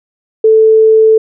sine tone, 440 Hz, A4, in tune, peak -3 dBFS, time 0.44-1.18 s, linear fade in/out 5 ms, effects none

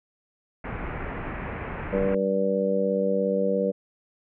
pink low-pass noise, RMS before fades -33 dBFS, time 0.64-2.15 s, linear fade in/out 5 ms, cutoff 2400 Hz, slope 48 dB/octave
harmonic tone, 97.1 Hz, G2, 16 cents flat, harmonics 2 / 3 / 4 / 5 / 6, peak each -27 / -34 / -34 / -24 / -28 dBFS, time 1.92-3.72 s, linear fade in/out 20 ms
effects none

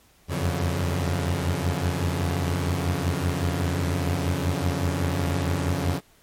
sawtooth tone cluster, 83.4 / 88.4 / 94.1 / 141.1 Hz, E2 / F2 / F#2 / C#3, +21 / +22 / +30 / +31 cents, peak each -26 / -22 / -27 / -25 dBFS, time 0.28-6.01 s, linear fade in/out 50 ms, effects pink hiss -58 dBFS RMS until 6.22 s + MP3 64 kbps

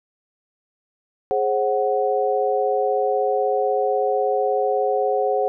sine tone cluster, 417.8 / 534 / 742 Hz, G#4 / C5 / F#5, +10 / +35 / +5 cents, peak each -22 dBFS, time 1.31-5.48 s, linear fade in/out 0 ms, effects none

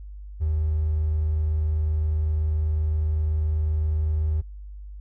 triangle tone with hard clipping, 77.78 Hz, D#2, in tune, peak -21 dBFS, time 0.4-4.42 s, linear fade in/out 20 ms, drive 4 dB, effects added 50 Hz sine -36 dBFS peak until 5 s

